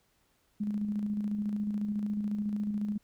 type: tone with tremolo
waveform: sine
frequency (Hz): 208.1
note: G#3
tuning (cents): +4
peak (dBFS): -28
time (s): 0.6-2.98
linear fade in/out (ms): 10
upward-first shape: square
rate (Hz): 14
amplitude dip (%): 35
effects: pink hiss -71 dBFS RMS until 3.03 s